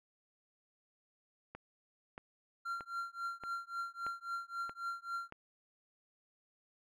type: click train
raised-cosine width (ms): 0.5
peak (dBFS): -31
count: 7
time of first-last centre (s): 1.55-5.324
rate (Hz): 1.59
type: tone with tremolo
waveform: triangle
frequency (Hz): 1377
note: F6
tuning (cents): -25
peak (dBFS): -33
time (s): 2.65-5.3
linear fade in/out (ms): 10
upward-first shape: triangle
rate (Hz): 3.7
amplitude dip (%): 100
effects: none